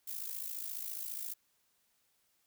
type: noise with amplitude modulation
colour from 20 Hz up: violet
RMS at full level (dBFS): -38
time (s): 0.07-1.34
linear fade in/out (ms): 10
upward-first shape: sine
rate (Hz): 54.6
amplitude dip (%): 70
effects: white hiss -75 dBFS RMS until 2.46 s